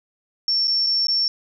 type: tone with dropouts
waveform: sine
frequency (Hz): 5440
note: F8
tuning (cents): -46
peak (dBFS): -17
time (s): 0.48-1.28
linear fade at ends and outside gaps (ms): 1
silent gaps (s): 0.673-0.679 / 0.865-0.869 / 1.07-1.083
effects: none